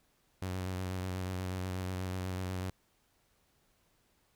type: tone with vibrato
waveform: sawtooth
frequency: 92.5 Hz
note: F#2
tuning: in tune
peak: -31 dBFS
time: 0.42-2.7 s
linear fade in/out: 0 ms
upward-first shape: square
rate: 8.2 Hz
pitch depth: 22 cents each way
effects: pink hiss -72 dBFS RMS until 4.35 s